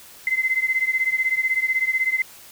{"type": "beating tone pair", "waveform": "sine", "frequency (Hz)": [2055, 2071], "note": ["C7", "C7"], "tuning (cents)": [-32, -18], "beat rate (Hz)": 16, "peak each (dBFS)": [-21, -23], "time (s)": [0.27, 2.22], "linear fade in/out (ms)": 2, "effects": ["white hiss -45 dBFS RMS until 2.51 s"]}